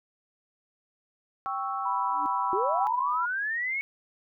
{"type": "chord", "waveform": "sine", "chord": "C# diminished", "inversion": "second", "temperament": "equal", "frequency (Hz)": [784, 1108.7, 1318.5], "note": ["G5", "C#6", "E6"], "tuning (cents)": [0, 0, 0], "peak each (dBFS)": -33, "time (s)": [1.46, 2.87], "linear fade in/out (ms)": 0}
{"type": "tone", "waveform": "sine", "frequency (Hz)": 987.8, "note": "B5", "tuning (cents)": 0, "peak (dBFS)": -27, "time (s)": [1.85, 3.26], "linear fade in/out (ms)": 10}
{"type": "tone with exponential growth", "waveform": "sine", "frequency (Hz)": 293.7, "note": "D4", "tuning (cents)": 0, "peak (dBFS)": -34, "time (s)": [2.04, 2.26], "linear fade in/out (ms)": 0, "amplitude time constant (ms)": 46}
{"type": "linear sweep", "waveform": "sine", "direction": "up", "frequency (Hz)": [350.3, 2226], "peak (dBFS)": -27, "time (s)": [2.53, 3.81], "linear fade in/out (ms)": 0}
{"effects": []}